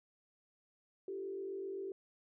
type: tone with frequency modulation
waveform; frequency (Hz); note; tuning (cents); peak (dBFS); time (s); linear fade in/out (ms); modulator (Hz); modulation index
sine; 387.2; G4; -21; -39; 1.08-1.92; 2; 47.7; 0.7
effects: none